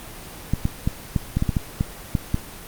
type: clicks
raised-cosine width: 5 ms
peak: -7 dBFS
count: 11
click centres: 0.536 / 0.654 / 0.875 / 1.162 / 1.37 / 1.424 / 1.492 / 1.568 / 1.809 / 2.152 / 2.344 s
effects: pink hiss -38 dBFS RMS until 2.67 s + Opus 24 kbps